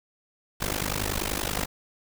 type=noise with amplitude modulation; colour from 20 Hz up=pink; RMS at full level=-25 dBFS; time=0.6-1.66 s; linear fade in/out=20 ms; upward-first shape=sine; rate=50.6 Hz; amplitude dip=95%; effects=none